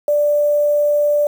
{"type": "tone with quantisation", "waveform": "sine", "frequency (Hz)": 588, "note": "D5", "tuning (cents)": 2, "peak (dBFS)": -12, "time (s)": [0.08, 1.27], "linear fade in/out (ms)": 2, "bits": 6, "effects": []}